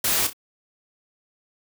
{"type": "noise with echo", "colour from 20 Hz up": "white", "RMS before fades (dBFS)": -22, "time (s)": [0.04, 0.27], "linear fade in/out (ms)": 5, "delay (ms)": 31, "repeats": 2, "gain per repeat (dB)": -10, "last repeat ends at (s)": 0.332, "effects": []}